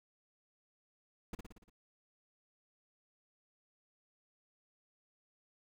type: noise with echo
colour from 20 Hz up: brown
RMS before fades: -37 dBFS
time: 1.33-1.35 s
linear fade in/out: 5 ms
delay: 58 ms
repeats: 6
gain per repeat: -4 dB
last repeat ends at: 1.698 s
effects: none